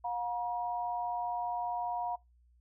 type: tone pair together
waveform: sine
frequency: 714.6 / 955 Hz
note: F5 / A#5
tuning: +40 / +42 cents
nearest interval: perfect fourth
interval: 502 cents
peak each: -35 / -35 dBFS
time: 0.04-2.16 s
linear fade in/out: 10 ms
effects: noise-tail reverb RT60 0.2 s tail -23 dB re dry + added 60 Hz sine -62 dBFS peak until 2.6 s